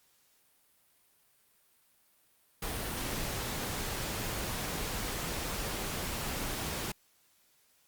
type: noise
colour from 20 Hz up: pink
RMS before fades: -36 dBFS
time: 2.62-6.92 s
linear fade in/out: 5 ms
effects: white hiss -68 dBFS RMS until 7.87 s + Opus 48 kbps